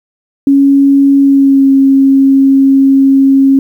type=tone with pitch glide; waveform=sine; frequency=277.3 to 271.3 Hz; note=C#4 to C#4; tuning=+1 to -37 cents; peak=-3 dBFS; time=0.47-3.59 s; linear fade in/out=2 ms; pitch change=-38 cents; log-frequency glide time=1.2-1.7 s; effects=7-bit